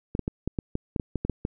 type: clicks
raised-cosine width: 3 ms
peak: -14 dBFS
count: 12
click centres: 0.151 / 0.193 / 0.279 / 0.476 / 0.588 / 0.754 / 0.962 / 0.998 / 1.157 / 1.25 / 1.297 / 1.451 s
effects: none